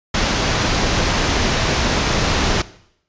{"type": "low-pass noise", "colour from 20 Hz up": "pink", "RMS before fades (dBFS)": -18, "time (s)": [0.14, 2.62], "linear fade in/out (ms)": 5, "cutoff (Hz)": 6700, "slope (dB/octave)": 48, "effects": ["noise-tail reverb RT60 0.7 s tail -18 dB re dry", "resampled to 16000 Hz"]}